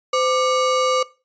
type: ring-modulated tone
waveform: square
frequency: 849 Hz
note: G#5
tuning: 38 cents sharp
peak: -14 dBFS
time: 0.13-1.03 s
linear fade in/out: 5 ms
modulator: 336 Hz
effects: noise-tail reverb RT60 0.3 s tail -19 dB re dry + resampled to 16000 Hz